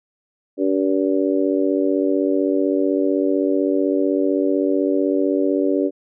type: harmonic tone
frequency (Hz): 95.8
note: G2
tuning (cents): -39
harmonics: 3 / 4 / 5 / 6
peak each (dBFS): -19 / -21 / -24 / -24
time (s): 0.57-5.91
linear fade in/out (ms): 50
effects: none